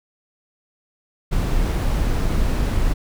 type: noise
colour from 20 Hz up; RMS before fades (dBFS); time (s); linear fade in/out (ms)
brown; -19; 1.31-2.94; 20
effects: none